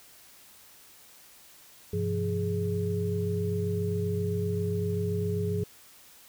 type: tone cluster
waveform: sine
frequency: 98.6 / 126.2 / 171.6 / 417.2 Hz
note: G2 / B2 / F3 / G#4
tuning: +11 / +38 / -30 / +8 cents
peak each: -30 / -39 / -32 / -31 dBFS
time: 1.93-5.64 s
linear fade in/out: 5 ms
effects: white hiss -54 dBFS RMS until 6.28 s